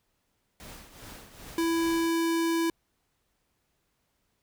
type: noise with tremolo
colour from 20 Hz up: pink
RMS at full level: -44 dBFS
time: 0.6-2.1 s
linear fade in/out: 0 ms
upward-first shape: triangle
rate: 2.5 Hz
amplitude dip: 70%
type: tone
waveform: square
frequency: 331.6 Hz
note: E4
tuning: 10 cents sharp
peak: -25 dBFS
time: 1.58-2.7 s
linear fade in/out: 2 ms
effects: pink hiss -75 dBFS RMS until 4.42 s